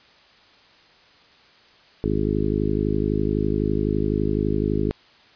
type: harmonic tone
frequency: 51.91 Hz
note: G#1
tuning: in tune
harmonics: 1 / 2 / 3 / 4 / 5 / 6 / 7 / 8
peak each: -28 / -28 / -28 / -28 / -28 / -28 / -28 / -28 dBFS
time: 2.04-4.91 s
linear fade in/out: 0 ms
effects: white hiss -53 dBFS RMS until 5.35 s + resampled to 11025 Hz